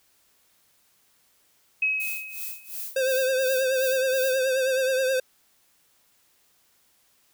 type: tone with exponential decay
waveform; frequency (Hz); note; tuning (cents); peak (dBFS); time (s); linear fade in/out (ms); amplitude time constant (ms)
sine; 2554; D#7; +45; -19; 1.82-2.88; 5; 230
type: noise with tremolo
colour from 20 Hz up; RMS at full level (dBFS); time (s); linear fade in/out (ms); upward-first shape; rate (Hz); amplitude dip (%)
violet; -33; 2-4.45; 0; sine; 2.8; 90
type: tone with vibrato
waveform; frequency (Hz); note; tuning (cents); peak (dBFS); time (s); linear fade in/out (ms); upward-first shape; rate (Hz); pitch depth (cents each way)
square; 523.3; C5; 0; -22; 2.96-5.2; 5; triangle; 9.4; 58
effects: white hiss -64 dBFS RMS until 7.33 s